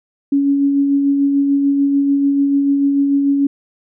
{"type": "tone with tremolo", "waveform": "sine", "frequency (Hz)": 280, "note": "C#4", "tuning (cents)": 18, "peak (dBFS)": -10, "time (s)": [0.32, 3.47], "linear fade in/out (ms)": 5, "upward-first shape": "sine", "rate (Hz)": 6.8, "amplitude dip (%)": 30, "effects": []}